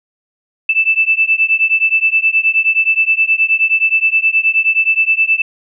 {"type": "beating tone pair", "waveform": "sine", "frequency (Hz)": [2637, 2646.5], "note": ["E7", "E7"], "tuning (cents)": [0, 6], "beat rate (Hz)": 9.5, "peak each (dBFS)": [-13, -13], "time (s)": [0.69, 5.42], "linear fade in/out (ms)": 5, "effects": []}